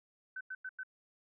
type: tone bursts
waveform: sine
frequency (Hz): 1521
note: F#6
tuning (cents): +47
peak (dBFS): -39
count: 4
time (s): 0.36-0.834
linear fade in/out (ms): 5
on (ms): 48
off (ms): 94
effects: none